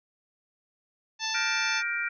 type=harmonic tone; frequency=882 Hz; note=A5; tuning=4 cents sharp; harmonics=1 / 2 / 3 / 4 / 5 / 6 / 7; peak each=-36 / -36 / -36 / -36 / -36 / -36 / -36 dBFS; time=1.19-1.83 s; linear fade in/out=50 ms
type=chord; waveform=sine; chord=G minor seventh; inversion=third; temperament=just; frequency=1411.2 / 1568 / 1881.6 / 2352 Hz; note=F6 / G6 / Bb6 / D7; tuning=+18 / 0 / +16 / +2 cents; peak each=-31 / -37 / -35 / -31 dBFS; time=1.34-2.09 s; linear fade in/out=10 ms
effects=none